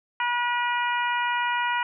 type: harmonic tone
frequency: 483.2 Hz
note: B4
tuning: 38 cents flat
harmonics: 2 / 3 / 4 / 5 / 6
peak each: -25 / -29 / -31 / -33 / -35 dBFS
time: 0.2-1.83 s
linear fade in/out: 2 ms
effects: none